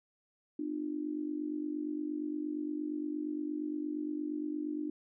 sine tone with amplitude modulation, 300.4 Hz, D4, 39 cents sharp, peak -30 dBFS, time 0.59-4.9 s, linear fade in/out 5 ms, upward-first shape sine, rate 48.6 Hz, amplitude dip 80%, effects none

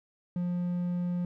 triangle tone, 176.7 Hz, F3, 21 cents sharp, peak -26 dBFS, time 0.36-1.25 s, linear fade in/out 2 ms, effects none

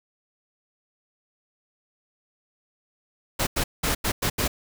pink noise bursts at uneven times, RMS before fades -24 dBFS, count 6, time 3.39-3.47 / 3.56-3.64 / 3.83-3.95 / 4.04-4.12 / 4.22-4.3 / 4.38-4.48 s, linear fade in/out 10 ms, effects none

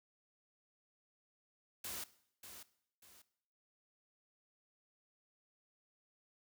white noise with echo, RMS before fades -44 dBFS, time 1.84-2.04 s, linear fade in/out 5 ms, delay 590 ms, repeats 2, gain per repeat -9 dB, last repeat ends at 3.22 s, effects noise-tail reverb RT60 0.7 s tail -18 dB re dry

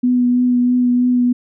sine tone with vibrato, 246.9 Hz, B3, in tune, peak -11 dBFS, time 0.03-1.33 s, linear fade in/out 10 ms, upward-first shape triangle, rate 3.1 Hz, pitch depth 18 cents each way, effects none

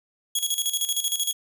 15% pulse tone with tremolo, 3332 Hz, G#7, 5 cents sharp, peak -14 dBFS, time 0.35-1.33 s, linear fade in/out 5 ms, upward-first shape square, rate 13 Hz, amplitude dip 70%, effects none

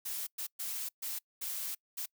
blue noise bursts at uneven times, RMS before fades -38 dBFS, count 6, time 0.05-0.27 / 0.38-0.47 / 0.59-0.89 / 1.02-1.19 / 1.41-1.75 / 1.97-2.06 s, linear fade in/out 10 ms, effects noise-tail reverb RT60 0.1 s tail -25 dB re dry

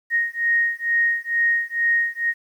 sine beating tone pair, 1864.7 / 1866.9 Hz, A#6 / A#6, 0 / +2 cents, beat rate 2.2 Hz, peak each -21 dBFS, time 0.1-2.34 s, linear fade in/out 50 ms, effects 9-bit

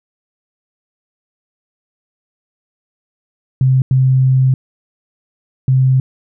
sine tone bursts at uneven times, 130.81 Hz, C3, in tune, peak -8 dBFS, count 3, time 3.61-3.82 / 3.91-4.54 / 5.68-6 s, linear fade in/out 2 ms, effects none

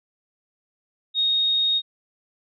sine tone, 3728 Hz, A#7, 1 cent flat, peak -18 dBFS, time 1.14-1.82 s, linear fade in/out 50 ms, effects none

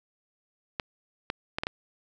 clicks, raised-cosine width 0.3 ms, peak -13 dBFS, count 5, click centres 0.798 / 1.301 / 1.585 / 1.635 / 1.669 s, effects none

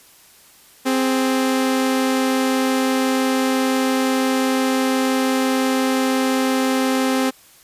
sawtooth tone pair together, 261.6 / 415.3 Hz, C4 / G#4, 0 / 0 cents, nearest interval minor sixth, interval 800 cents, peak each -13 / -22 dBFS, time 0.85-7.31 s, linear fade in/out 20 ms, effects white hiss -49 dBFS RMS until 7.63 s + resampled to 32000 Hz

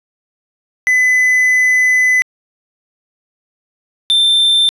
triangle tone pair in turn, 2009 / 3568 Hz, B6 / A7, +29 / +23 cents, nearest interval minor seventh, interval 994 cents, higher second, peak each -7 dBFS, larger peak neither, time 0.87-2.22 / 4.1-4.69 s, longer first, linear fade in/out 0 ms, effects resampled to 32000 Hz

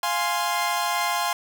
sawtooth chord, F minor, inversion none, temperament equal, 698.5 / 830.6 / 1046.5 Hz, F5 / Ab5 / C6, 0 / 0 / 0 cents, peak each -24 / -24 / -22 dBFS, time 0.03-1.33 s, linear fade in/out 2 ms, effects none

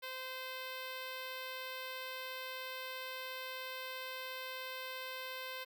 5% pulse tone with notch filter, 517 Hz, C5, 21 cents flat, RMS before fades -44 dBFS, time 0.02-5.65 s, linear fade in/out 20 ms, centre 6500 Hz, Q 0.8, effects none

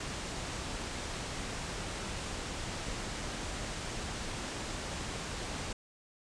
pink low-pass noise, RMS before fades -39 dBFS, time 0-5.73 s, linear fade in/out 5 ms, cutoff 8900 Hz, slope 48 dB/octave, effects none

